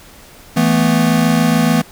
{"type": "chord", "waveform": "square", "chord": "E suspended fourth", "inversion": "none", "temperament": "equal", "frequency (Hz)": [164.81, 220, 246.9], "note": ["E3", "A3", "B3"], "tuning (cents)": [0, 0, 0], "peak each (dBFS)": -16, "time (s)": [0.56, 1.82], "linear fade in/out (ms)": 10, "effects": ["pink hiss -41 dBFS RMS until 1.91 s"]}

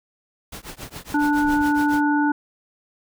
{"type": "noise with tremolo", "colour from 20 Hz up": "pink", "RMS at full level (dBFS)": -33, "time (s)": [0.52, 2.01], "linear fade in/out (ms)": 5, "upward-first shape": "triangle", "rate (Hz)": 7.2, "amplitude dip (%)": 100}
{"type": "harmonic tone", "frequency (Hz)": 293.7, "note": "D4", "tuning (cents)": 0, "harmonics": [1, 3, 5], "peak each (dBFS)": [-18, -23, -25], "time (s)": [1.14, 2.32], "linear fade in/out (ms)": 5}
{"type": "noise", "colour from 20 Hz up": "brown", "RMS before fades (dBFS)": -35, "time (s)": [1.44, 1.62], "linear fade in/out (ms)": 0}
{"effects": []}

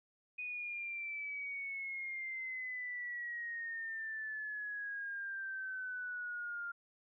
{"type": "exponential sweep", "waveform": "sine", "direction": "down", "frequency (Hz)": [2489, 1396.9], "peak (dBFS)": -39, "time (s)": [0.38, 6.72], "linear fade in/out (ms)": 10, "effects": []}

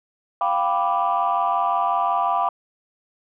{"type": "chord", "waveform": "sine", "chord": "G dominant seventh", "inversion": "third", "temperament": "equal", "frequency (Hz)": [698.5, 784, 987.8, 1174.7], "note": ["F5", "G5", "B5", "D6"], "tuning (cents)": [0, 0, 0, 0], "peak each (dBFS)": -23, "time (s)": [0.41, 2.49], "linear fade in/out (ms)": 2, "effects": ["tanh soft clip ceiling -11 dBFS"]}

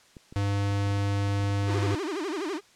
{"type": "clicks", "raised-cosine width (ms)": 3, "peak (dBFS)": -31, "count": 11, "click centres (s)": [0.168, 0.325, 0.714, 0.87, 0.91, 0.977, 1.282, 1.401, 1.439, 1.502, 1.632]}
{"type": "tone", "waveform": "square", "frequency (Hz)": 100.4, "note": "G2", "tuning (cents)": 42, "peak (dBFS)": -25, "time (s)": [0.36, 1.95], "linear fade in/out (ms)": 0}
{"type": "tone with vibrato", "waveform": "45% pulse", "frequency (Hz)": 349.2, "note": "F4", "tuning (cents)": 0, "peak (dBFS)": -29, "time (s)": [1.66, 2.61], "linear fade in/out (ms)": 50, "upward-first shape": "sine", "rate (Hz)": 12, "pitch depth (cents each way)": 280}
{"effects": ["white hiss -58 dBFS RMS until 2.75 s", "low-pass 7000 Hz 12 dB/octave"]}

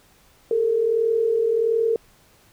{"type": "tone pair together", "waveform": "sine", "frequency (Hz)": [415.3, 456.7], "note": ["G#4", "A#4"], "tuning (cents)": [0, -36], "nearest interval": "major second", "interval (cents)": 164, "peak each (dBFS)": [-25, -18], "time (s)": [0.51, 1.96], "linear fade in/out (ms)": 2, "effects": ["pink hiss -56 dBFS RMS until 2.52 s"]}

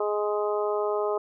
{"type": "harmonic tone", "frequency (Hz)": 208.6, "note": "G#3", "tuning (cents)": 8, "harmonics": [2, 3, 4, 5, 6], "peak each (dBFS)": [-26, -30, -34, -35, -35], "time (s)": [0, 1.18], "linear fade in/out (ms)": 5, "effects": []}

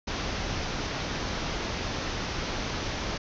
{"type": "low-pass noise", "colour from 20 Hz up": "pink", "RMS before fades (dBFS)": -32, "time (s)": [0.07, 3.18], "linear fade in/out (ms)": 10, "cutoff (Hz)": 6300, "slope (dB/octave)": 96, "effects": []}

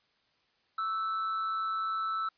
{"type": "tone with amplitude modulation", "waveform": "triangle", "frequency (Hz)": 1318.5, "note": "E6", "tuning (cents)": 0, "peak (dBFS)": -26, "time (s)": [0.78, 2.29], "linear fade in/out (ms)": 5, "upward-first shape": "sine", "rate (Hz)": 191, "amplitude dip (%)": 45, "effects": ["white hiss -71 dBFS RMS until 2.37 s", "resampled to 11025 Hz"]}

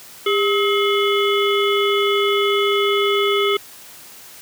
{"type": "harmonic tone with a mistuned harmonic", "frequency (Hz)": 426.8, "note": "G#4", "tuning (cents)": 47, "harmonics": [1, 3, 5, 7, 8], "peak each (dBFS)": [-17, -22, -24, -25, -26], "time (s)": [0.26, 3.57], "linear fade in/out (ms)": 5, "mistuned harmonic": 1, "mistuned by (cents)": -97, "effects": ["white hiss -41 dBFS RMS until 4.41 s", "high-pass 80 Hz 12 dB/octave"]}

